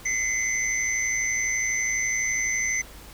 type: tone cluster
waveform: sine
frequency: 2040 / 2152 / 6100 Hz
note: C7 / C7 / G8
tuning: -44 / +48 / -48 cents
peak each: -26 / -31 / -27 dBFS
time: 0.05-2.82 s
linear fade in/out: 10 ms
effects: added 50 Hz sine -46 dBFS peak until 3.13 s + pink hiss -46 dBFS RMS until 3.13 s